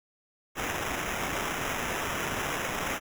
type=noise with sample-and-hold; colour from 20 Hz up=blue; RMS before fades=-32 dBFS; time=0.55-3 s; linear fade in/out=50 ms; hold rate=4410 Hz; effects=none